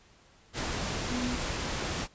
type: tone in noise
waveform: sine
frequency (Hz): 246.9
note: B3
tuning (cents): 0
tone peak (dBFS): -31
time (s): 1.08-1.38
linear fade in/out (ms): 50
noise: pink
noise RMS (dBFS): -33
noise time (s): 0.53-2.08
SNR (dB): -1
effects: pink hiss -60 dBFS RMS until 2.14 s + resampled to 16000 Hz